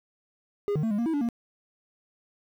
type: tone with pitch steps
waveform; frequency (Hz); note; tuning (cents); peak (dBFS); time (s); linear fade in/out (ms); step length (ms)
triangle; 408.4 / 152.2 / 223.9 / 205.3 / 234.7 / 323.8 / 288 / 234.5; G#4 / D#3 / A3 / G#3 / A#3 / E4 / D4 / A#3; -29 / -38 / +30 / -20 / +12 / -31 / -34 / +11; -22; 0.68-1.288; 0; 76
effects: 10-bit